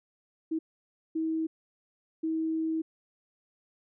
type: tone bursts at uneven times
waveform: sine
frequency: 320.8 Hz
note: E4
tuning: 47 cents flat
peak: -27 dBFS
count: 3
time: 0.51-0.59 / 1.15-1.47 / 2.23-2.82 s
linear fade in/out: 10 ms
effects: none